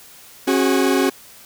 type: chord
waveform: 40% pulse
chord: C# suspended fourth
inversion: none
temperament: equal with one note detuned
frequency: 271.5 / 370 / 415.3 Hz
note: C#4 / F#4 / G#4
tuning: -36 / 0 / 0 cents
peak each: -17 / -18 / -22 dBFS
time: 0.47-1.1 s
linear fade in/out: 10 ms
effects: white hiss -44 dBFS RMS until 1.45 s